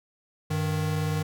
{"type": "tone pair together", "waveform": "square", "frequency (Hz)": [97.1, 154.92], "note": ["G2", "D#3"], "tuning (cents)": [-16, -7], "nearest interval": "minor sixth", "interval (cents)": 809, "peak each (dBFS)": [-31, -27], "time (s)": [0.5, 1.23], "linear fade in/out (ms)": 10, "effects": []}